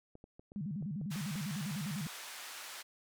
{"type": "clicks", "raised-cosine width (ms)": 2, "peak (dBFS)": -39, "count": 8, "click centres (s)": [0.154, 0.241, 0.395, 0.519, 0.825, 1.014, 1.158, 1.356]}
{"type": "tone with vibrato", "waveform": "sine", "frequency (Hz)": 174.9, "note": "F3", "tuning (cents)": 3, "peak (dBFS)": -36, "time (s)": [0.56, 2.07], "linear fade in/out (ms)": 0, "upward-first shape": "square", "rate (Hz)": 10, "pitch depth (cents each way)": 270}
{"type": "band-pass noise", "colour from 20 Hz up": "pink", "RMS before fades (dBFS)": -47, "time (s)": [1.1, 2.83], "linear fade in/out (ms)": 20, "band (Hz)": [1100, 13000], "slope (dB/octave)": 12}
{"effects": []}